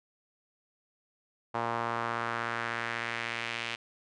sawtooth tone with band-pass filter sweep, 116.54 Hz, A#2, in tune, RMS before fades -34 dBFS, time 1.54-3.76 s, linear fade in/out 10 ms, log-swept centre 940 to 2700 Hz, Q 1.9, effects resampled to 22050 Hz

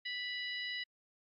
harmonic tone with a mistuned harmonic, 987.8 Hz, B5, in tune, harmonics 2 / 3 / 4 / 5, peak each -40 / -43 / -44 / -50 dBFS, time 0.05-0.84 s, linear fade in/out 10 ms, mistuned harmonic 3, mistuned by -18 cents, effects AAC 64 kbps

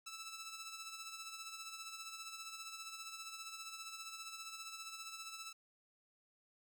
10% pulse tone with tremolo, 1318.5 Hz, E6, in tune, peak -37 dBFS, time 0.06-5.53 s, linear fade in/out 10 ms, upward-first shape sine, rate 15 Hz, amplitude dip 50%, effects none

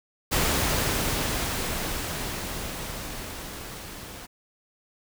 pink noise with level ramp, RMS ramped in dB -23 to -41 dBFS, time 0.31-4.27 s, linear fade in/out 20 ms, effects none

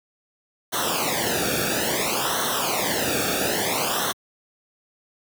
pink noise with flanger, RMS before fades -24 dBFS, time 0.72-4.13 s, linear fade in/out 20 ms, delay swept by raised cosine 0.41 to 1 ms, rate 0.59 Hz, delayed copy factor -0.95, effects high-pass 80 Hz 12 dB/octave

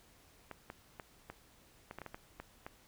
clicks, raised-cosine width 0.5 ms, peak -29 dBFS, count 11, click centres 0.513 / 0.701 / 0.998 / 1.3 / 1.911 / 1.986 / 2.017 / 2.063 / 2.145 / 2.4 / 2.665 s, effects pink hiss -64 dBFS RMS until 2.87 s

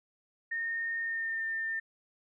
sine tone with pitch glide, 1835 to 1802.4 Hz, A#6 to A6, -28 to +41 cents, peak -31 dBFS, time 0.51-1.8 s, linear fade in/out 10 ms, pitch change -31 cents, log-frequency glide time 1-1.45 s, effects none

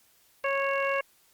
click train, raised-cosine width 0.2 ms, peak -30 dBFS, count 25, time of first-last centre 0.44-0.984 s, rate 44.1 Hz
harmonic tone, 551 Hz, C#5, 11 cents flat, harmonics 1 / 2 / 3 / 4 / 5, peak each -28 / -31 / -33 / -34 / -35 dBFS, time 0.44-1.01 s, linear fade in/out 5 ms
effects white hiss -63 dBFS RMS until 1.33 s + Opus 48 kbps

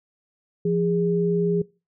sine tone pair together, 172.4 / 410 Hz, F3 / G#4, -22 / -22 cents, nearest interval octave + minor third, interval 1500 cents, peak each -22 / -22 dBFS, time 0.65-1.62 s, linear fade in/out 5 ms, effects noise-tail reverb RT60 0.3 s tail -23 dB re dry

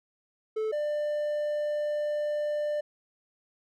triangle tone pair in turn, 435.8 / 595 Hz, A4 / D5, -17 / +22 cents, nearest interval perfect fourth, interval 539 cents, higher second, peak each -25 dBFS, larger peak neither, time 0.56-0.72 / 0.72-2.81 s, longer second, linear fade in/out 10 ms, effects none

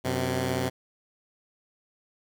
10% pulse tone pair together, 92.5 / 128.26 Hz, F#2 / C3, 0 / -34 cents, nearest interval tritone, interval 566 cents, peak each -23 / -19 dBFS, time 0.04-0.7 s, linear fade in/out 20 ms, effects none

